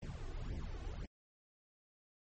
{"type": "noise with flanger", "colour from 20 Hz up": "brown", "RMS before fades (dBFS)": -43, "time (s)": [0.02, 1.06], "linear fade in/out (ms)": 5, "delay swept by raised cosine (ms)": [0.36, 2.76], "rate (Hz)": 1.9, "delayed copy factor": 0.95, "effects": ["MP3 32 kbps"]}